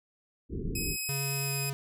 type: low-pass noise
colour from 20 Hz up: pink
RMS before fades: -34 dBFS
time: 0.49-0.97 s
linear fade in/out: 50 ms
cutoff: 440 Hz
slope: 96 dB/octave
type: tone with pitch glide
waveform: 10% pulse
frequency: 2544 to 2521 Hz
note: D#7 to D#7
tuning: +38 to +22 cents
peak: -24 dBFS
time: 0.75-1.7 s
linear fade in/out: 5 ms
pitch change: -16 cents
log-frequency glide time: 1.41-1.53 s
type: tone with vibrato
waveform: square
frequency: 138.59 Hz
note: C#3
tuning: in tune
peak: -33 dBFS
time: 1.09-1.73 s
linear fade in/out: 0 ms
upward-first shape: triangle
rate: 9 Hz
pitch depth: 10 cents each way
effects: none